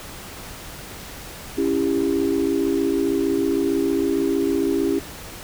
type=chord; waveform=sine; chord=C# diminished; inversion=none; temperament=just; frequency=277.2 / 332.6 / 399.1 Hz; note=C#4 / E4 / G4; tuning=0 / +16 / +31 cents; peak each=-22 dBFS; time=1.57-5 s; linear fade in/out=20 ms; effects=tanh soft clip ceiling -8 dBFS + pink hiss -37 dBFS RMS until 5.43 s